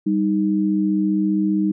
sine tone pair together, 196 / 311.1 Hz, G3 / D#4, 0 / 0 cents, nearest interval minor sixth, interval 800 cents, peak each -19 dBFS, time 0.06-1.72 s, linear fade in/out 10 ms, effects none

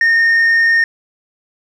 sine tone with frequency modulation, 1834 Hz, A#6, 29 cents flat, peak -6 dBFS, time 0.01-0.84 s, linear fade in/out 2 ms, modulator 29.8 Hz, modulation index 0.39, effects tanh soft clip ceiling -8 dBFS + 8-bit

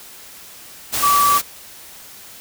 sine tone in noise, 1152 Hz, D6, 34 cents flat, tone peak -12 dBFS, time 1.02-1.39 s, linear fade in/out 20 ms, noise white, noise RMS -21 dBFS, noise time 0.92-1.42 s, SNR +6 dB, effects white hiss -40 dBFS RMS until 2.4 s

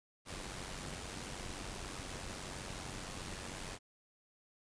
pink noise with amplitude modulation, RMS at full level -42 dBFS, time 0.25-3.79 s, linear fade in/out 50 ms, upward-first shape sine, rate 93.4 Hz, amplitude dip 55%, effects resampled to 22050 Hz

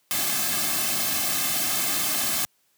white noise with comb filter, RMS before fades -25 dBFS, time 0.11-2.45 s, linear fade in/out 0 ms, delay 2.1 ms, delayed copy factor -0.95, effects white hiss -67 dBFS RMS until 2.77 s + high-pass 80 Hz 12 dB/octave

